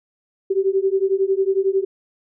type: beating tone pair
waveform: sine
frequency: 381.2 / 392.2 Hz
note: G4 / G4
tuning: -48 / +1 cents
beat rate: 11 Hz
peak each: -19 dBFS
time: 0.5-1.85 s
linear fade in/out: 10 ms
effects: none